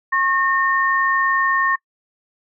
sine tone pair together, 1087 / 1828.1 Hz, C#6 / A#6, -34 / -34 cents, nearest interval major sixth, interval 900 cents, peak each -18 dBFS, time 0.12-1.76 s, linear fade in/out 10 ms, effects noise-tail reverb RT60 0.1 s tail -24 dB re dry

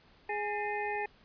harmonic tone with a mistuned harmonic, 415.3 Hz, G#4, in tune, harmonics 1 / 2 / 4 / 5 / 6, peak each -37 / -35 / -39 / -43 / -42 dBFS, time 0.29-1.06 s, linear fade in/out 5 ms, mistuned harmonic 4, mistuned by +140 cents, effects pink hiss -62 dBFS RMS until 1.24 s + resampled to 11025 Hz

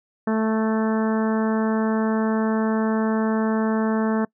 harmonic tone, 220 Hz, A3, in tune, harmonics 1 / 2 / 3 / 4 / 5 / 6 / 7 / 8, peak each -20 / -26 / -30 / -32 / -34 / -36 / -37 / -38 dBFS, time 0.27-4.25 s, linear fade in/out 5 ms, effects noise-tail reverb RT60 0.1 s tail -25 dB re dry

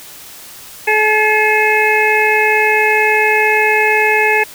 harmonic tone, 428.9 Hz, A4, 44 cents flat, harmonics 1 / 2 / 4 / 5 / 6, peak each -16 / -16 / -16 / -16 / -16 dBFS, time 0.87-4.44 s, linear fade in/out 10 ms, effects white hiss -35 dBFS RMS until 4.54 s

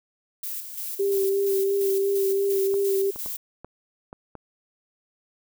violet noise with tremolo, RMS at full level -32 dBFS, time 0.43-3.37 s, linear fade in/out 5 ms, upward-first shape square, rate 2.9 Hz, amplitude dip 50%
sine tone with vibrato, 393.1 Hz, G4, 5 cents sharp, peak -20 dBFS, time 0.99-3.11 s, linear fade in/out 10 ms, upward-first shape sine, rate 2.9 Hz, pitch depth 22 cents each way
clicks, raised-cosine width 1 ms, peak -25 dBFS, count 6, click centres 2.741 / 3.16 / 3.261 / 3.646 / 4.129 / 4.353 s
effects none

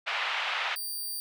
white band-pass noise, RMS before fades -31 dBFS, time 0.06-0.76 s, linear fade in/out 20 ms, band 720 to 3100 Hz, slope 24 dB/octave
5% pulse tone, 4687 Hz, D8, 4 cents flat, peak -26 dBFS, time 0.76-1.2 s, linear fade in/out 0 ms
effects none

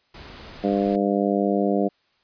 pink noise, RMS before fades -41 dBFS, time 0.14-0.96 s, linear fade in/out 5 ms
harmonic tone, 100.2 Hz, G2, 38 cents sharp, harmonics 2 / 3 / 4 / 5 / 6 / 7, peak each -23 / -25 / -26 / -27 / -28 / -28 dBFS, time 0.63-1.89 s, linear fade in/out 20 ms
effects white hiss -65 dBFS RMS until 2.23 s + resampled to 11025 Hz

